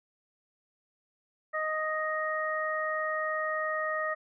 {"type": "harmonic tone", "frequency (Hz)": 623, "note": "D#5", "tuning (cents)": 2, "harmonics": [1, 2, 3], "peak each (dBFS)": [-33, -33, -33], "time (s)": [1.53, 4.15], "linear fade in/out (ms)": 20, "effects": []}